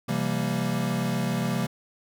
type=chord; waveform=square; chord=C dominant seventh; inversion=none; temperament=equal with one note detuned; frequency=130.81 / 168.37 / 196 / 233.1 Hz; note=C3 / E3 / G3 / Bb3; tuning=0 / +37 / 0 / 0 cents; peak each=-31 dBFS; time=0.08-1.67 s; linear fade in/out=10 ms; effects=none